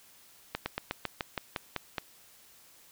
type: slowing click train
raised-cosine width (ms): 0.3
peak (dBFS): -15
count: 10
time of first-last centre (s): 0.55-1.982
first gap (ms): 110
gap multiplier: 1.09
effects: white hiss -58 dBFS RMS until 2.91 s